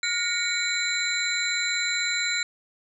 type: tone cluster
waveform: sine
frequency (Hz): 1429 / 1871 / 2242 / 4007 / 7290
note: F6 / A#6 / C#7 / B7 / A#8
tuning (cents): +39 / +6 / +19 / +24 / -40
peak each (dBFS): -31 / -35 / -28 / -28 / -32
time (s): 0.03-2.43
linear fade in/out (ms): 2
effects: none